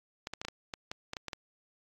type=clicks; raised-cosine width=0.2 ms; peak=-20 dBFS; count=11; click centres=0.271 / 0.336 / 0.415 / 0.45 / 0.484 / 0.738 / 0.915 / 1.134 / 1.168 / 1.283 / 1.332 s; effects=AAC 64 kbps